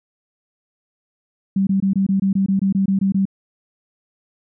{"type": "tone bursts", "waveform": "sine", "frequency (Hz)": 194.1, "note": "G3", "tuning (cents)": -17, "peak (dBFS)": -14, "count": 13, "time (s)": [1.56, 3.254], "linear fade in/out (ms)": 5, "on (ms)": 110, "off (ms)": 22, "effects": []}